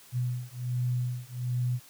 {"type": "beating tone pair", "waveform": "sine", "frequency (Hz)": [123.2, 124.5], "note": ["B2", "B2"], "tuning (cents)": [-4, 14], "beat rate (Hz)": 1.3, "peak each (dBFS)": -31, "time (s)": [0.12, 1.8], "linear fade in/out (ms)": 50, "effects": ["white hiss -54 dBFS RMS until 1.89 s"]}